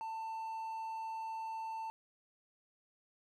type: tone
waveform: triangle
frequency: 892 Hz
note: A5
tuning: 23 cents sharp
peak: -37 dBFS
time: 0.01-1.9 s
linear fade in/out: 0 ms
effects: none